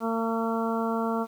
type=harmonic tone; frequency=227 Hz; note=A#3; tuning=46 cents flat; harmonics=1 / 2 / 3 / 4 / 5 / 6; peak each=-28 / -31 / -33 / -34 / -35 / -36 dBFS; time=0-1.27 s; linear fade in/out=50 ms; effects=9-bit